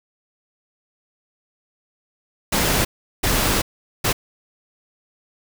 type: noise bursts at uneven times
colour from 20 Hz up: pink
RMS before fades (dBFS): -19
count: 3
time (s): 2.52-2.85 / 3.23-3.62 / 4.04-4.13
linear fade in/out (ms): 10
effects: none